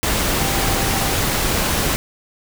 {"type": "tone in noise", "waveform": "sine", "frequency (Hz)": 784, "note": "G5", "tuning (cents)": 0, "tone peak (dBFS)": -28, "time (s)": [0.38, 1.13], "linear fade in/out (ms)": 0, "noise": "pink", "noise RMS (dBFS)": -19, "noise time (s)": [0.03, 1.96], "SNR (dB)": -12, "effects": []}